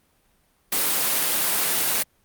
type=high-pass noise; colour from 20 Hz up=white; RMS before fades=-22 dBFS; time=0.72-2.03 s; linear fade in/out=5 ms; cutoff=170 Hz; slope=12 dB/octave; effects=pink hiss -64 dBFS RMS until 2.24 s + Opus 32 kbps